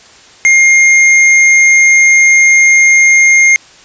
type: tone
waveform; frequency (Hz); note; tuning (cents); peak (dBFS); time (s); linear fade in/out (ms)
square; 2125; C7; +26; -4; 0.45-3.56; 0
effects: white hiss -39 dBFS RMS until 3.84 s + resampled to 16000 Hz